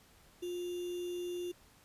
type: tone with sample-and-hold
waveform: sine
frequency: 353.8 Hz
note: F4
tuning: 23 cents sharp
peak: -36 dBFS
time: 0.42-1.52 s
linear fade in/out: 10 ms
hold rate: 3150 Hz
effects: pink hiss -63 dBFS RMS until 1.84 s + resampled to 32000 Hz